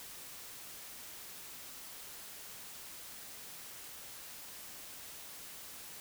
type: silence
effects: white hiss -49 dBFS RMS until 6 s